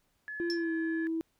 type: tone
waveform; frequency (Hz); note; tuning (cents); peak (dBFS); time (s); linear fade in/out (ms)
sine; 1710; A6; -50; -37; 0.28-1.07; 0
type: tone with pitch glide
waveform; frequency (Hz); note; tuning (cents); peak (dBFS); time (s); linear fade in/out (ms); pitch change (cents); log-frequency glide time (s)
sine; 341.9 to 325.7; F4 to E4; -37 to -21; -29; 0.4-1.21; 0; -84; 0.52-0.72
type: tone with exponential decay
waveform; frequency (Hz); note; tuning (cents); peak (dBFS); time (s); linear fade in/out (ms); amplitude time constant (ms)
sine; 5350; E8; +25; -29; 0.5-0.64; 0; 30
effects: tanh soft clip ceiling -22 dBFS + pink hiss -74 dBFS RMS until 1.39 s